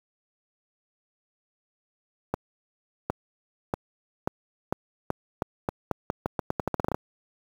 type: accelerating click train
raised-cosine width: 1 ms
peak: -11 dBFS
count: 21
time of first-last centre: 2.34-6.945 s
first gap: 760 ms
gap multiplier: 0.84
effects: high-pass 60 Hz 12 dB/octave + 7-bit